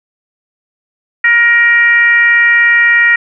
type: tone with frequency modulation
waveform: sine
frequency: 1883 Hz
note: A#6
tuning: 17 cents sharp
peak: -5 dBFS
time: 1.24-3.16 s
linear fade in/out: 5 ms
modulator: 467 Hz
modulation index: 0.65
effects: none